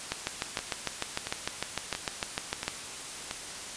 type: two click trains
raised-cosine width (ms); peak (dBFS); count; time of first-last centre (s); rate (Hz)
0.2; -11 / -15; 18 / 5; 0.12-2.68 / 0.59-3.311; 6.64 / 1.47
effects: white hiss -40 dBFS RMS until 3.76 s + resampled to 22050 Hz